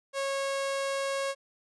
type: tone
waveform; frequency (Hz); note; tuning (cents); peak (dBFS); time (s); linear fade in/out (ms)
sawtooth; 548; C#5; -20; -25; 0.13-1.35; 50
effects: resampled to 24000 Hz